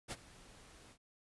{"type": "noise with ADSR envelope", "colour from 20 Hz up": "pink", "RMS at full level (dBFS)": -40, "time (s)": [0.08, 0.98], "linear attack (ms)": 34, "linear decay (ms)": 41, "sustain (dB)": -19, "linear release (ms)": 67, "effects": ["resampled to 24000 Hz"]}